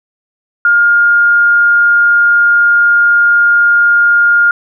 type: tone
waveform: sine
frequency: 1414 Hz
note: F6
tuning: 21 cents sharp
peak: -5 dBFS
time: 0.65-4.51 s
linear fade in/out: 2 ms
effects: none